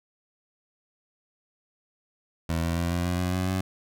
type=tone with pitch steps; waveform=20% pulse; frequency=82.5 / 84.04 / 85.61 / 87.2 / 88.83 / 90.49 / 92.18 / 93.9 Hz; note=E2 / E2 / F2 / F2 / F2 / F#2 / F#2 / F#2; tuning=+2 / +34 / -34 / -2 / +30 / -38 / -6 / +26 cents; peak=-20 dBFS; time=2.49-3.61 s; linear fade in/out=5 ms; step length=140 ms; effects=none